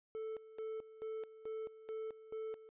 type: tone with tremolo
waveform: triangle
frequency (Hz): 440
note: A4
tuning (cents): 0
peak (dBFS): -38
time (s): 0.15-2.69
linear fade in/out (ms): 0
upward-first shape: square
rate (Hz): 2.3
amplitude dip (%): 80
effects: resampled to 8000 Hz